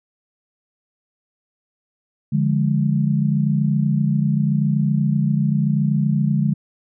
sine chord, D diminished, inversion none, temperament equal, 146.83 / 174.61 / 207.7 Hz, D3 / F3 / Ab3, 0 / 0 / 0 cents, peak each -18 / -23 / -20 dBFS, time 2.32-6.54 s, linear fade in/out 10 ms, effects none

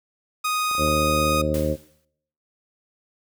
sawtooth tone, 1244.5 Hz, D#6, in tune, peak -18 dBFS, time 0.44-1.42 s, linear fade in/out 10 ms
clicks, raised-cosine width 1 ms, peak -25 dBFS, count 3, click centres 0.713 / 0.751 / 0.881 s
harmonic tone, 76.3 Hz, D#2, 33 cents flat, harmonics 1 / 2 / 3 / 4 / 5 / 6 / 7 / 8, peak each -27 / -28 / -29 / -28 / -33 / -34 / -24 / -37 dBFS, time 0.77-1.77 s, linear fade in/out 50 ms
white noise with exponential decay, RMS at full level -34 dBFS, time 1.54-2.05 s, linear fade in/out 2 ms, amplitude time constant 110 ms
effects noise-tail reverb RT60 0.7 s tail -22 dB re dry

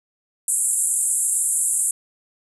pink band-pass noise, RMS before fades -21 dBFS, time 0.48-1.91 s, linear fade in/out 2 ms, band 7500 to 11000 Hz, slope 96 dB/octave, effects none

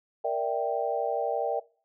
sine chord, E half-diminished seventh, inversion second, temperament equal, 466.2 / 587.3 / 659.3 / 784 Hz, Bb4 / D5 / E5 / G5, 0 / 0 / 0 / 0 cents, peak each -31 dBFS, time 0.24-1.6 s, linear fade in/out 10 ms, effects noise-tail reverb RT60 0.4 s tail -21 dB re dry

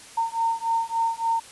sine beating tone pair, 912 / 915.5 Hz, A#5 / A#5, -38 / -32 cents, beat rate 3.5 Hz, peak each -25 dBFS, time 0.17-1.4 s, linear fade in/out 10 ms, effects white hiss -45 dBFS RMS until 1.51 s + resampled to 24000 Hz

